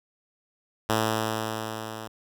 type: tone with level ramp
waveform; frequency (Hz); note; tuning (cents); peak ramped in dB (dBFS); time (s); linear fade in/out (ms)
5% pulse; 110; A2; 0; -10 to -25; 0.89-2.08; 10
effects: none